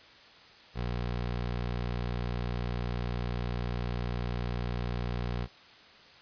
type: tone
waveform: 20% pulse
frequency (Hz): 60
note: B1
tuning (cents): -49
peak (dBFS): -26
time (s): 0.74-5.48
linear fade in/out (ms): 50
effects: white hiss -54 dBFS RMS until 6.21 s + resampled to 11025 Hz